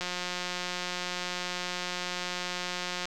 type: click train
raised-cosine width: 0.2 ms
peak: -16 dBFS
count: 546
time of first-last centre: 0.01-3.055 s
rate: 179 Hz
effects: none

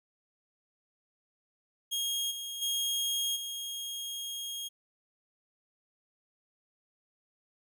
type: tone with level steps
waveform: sawtooth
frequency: 3258 Hz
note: G#7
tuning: 34 cents flat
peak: -27 / -34 / -26 / -33 dBFS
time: 1.91-4.69 s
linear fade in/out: 20 ms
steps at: 2.3 / 2.61 / 3.35 s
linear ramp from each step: 20 ms
effects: none

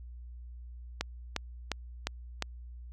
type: click train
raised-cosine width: 0.2 ms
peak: -13 dBFS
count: 5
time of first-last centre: 1.01-2.423 s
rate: 2.83 Hz
effects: added 60 Hz sine -43 dBFS peak until 2.92 s + AAC 64 kbps

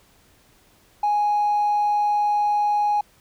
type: tone with hard clipping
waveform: sine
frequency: 830.6 Hz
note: G#5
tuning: in tune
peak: -18 dBFS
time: 1.03-3.01 s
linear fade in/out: 5 ms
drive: 1 dB
effects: pink hiss -57 dBFS RMS until 3.2 s

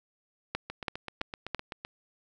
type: two click trains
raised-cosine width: 0.3 ms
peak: -21 / -14 dBFS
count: 10 / 4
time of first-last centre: 0.7-1.849 / 0.55-1.547 s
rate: 7.83 / 3.01 Hz
effects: none

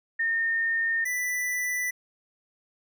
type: tone pair in turn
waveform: sine / square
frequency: 1826 / 1981.7 Hz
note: A#6 / B6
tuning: -36 / +5 cents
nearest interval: minor second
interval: 141 cents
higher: second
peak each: -23 / -27 dBFS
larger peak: first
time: 0.19-1.05 / 1.05-1.91 s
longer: neither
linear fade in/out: 10 ms
effects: none

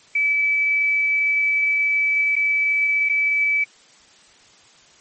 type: tone with dropouts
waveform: sine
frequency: 2301 Hz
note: D7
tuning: 36 cents flat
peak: -16 dBFS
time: 0.15-3.64 s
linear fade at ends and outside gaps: 5 ms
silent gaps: 2.356-2.363 / 3.09-3.095 s
effects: white hiss -51 dBFS RMS until 5 s + MP3 32 kbps

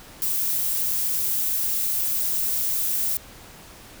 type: noise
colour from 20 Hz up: violet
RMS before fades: -24 dBFS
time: 0.22-3.17 s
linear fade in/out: 0 ms
effects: pink hiss -45 dBFS RMS until 4 s

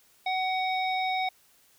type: harmonic tone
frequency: 749 Hz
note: F#5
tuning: 21 cents sharp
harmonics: 1 / 3 / 5 / 7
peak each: -27 / -32 / -36 / -47 dBFS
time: 0.26-1.29 s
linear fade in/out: 5 ms
effects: white hiss -62 dBFS RMS until 1.78 s

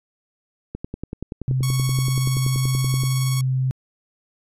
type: click train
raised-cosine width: 3 ms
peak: -16 dBFS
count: 25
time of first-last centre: 0.75-3.036 s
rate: 10.5 Hz
type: tone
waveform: sine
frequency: 130.3 Hz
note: C3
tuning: 7 cents flat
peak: -18 dBFS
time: 1.48-3.71 s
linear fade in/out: 0 ms
type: tone with tremolo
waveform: 5% pulse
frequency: 1108.7 Hz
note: C#6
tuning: in tune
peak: -15 dBFS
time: 1.63-3.41 s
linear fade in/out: 2 ms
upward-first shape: square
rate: 19 Hz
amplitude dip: 25%
effects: resampled to 32000 Hz

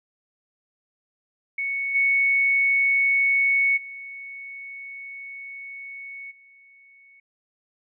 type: tone with level steps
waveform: sine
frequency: 2217 Hz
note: C#7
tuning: in tune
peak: -24 / -17 / -35 / -50 dBFS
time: 1.58-7.2 s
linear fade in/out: 5 ms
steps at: 1.94 / 3.76 / 6.3 s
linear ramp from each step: 20 ms
effects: none

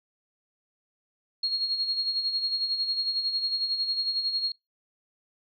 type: tone with tremolo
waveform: sine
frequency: 4284 Hz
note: C8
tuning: 40 cents sharp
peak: -23 dBFS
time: 1.43-4.52 s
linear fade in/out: 5 ms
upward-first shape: sine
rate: 11 Hz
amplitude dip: 55%
effects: noise-tail reverb RT60 0.2 s tail -25 dB re dry

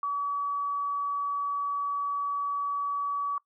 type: tone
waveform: sine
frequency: 1140 Hz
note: C#6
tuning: 48 cents sharp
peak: -27 dBFS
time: 0.03-3.38 s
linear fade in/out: 2 ms
effects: noise-tail reverb RT60 0.1 s tail -23 dB re dry

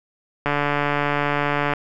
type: click train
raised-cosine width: 0.5 ms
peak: -6 dBFS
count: 186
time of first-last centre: 0.46-1.736 s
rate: 145 Hz
effects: none

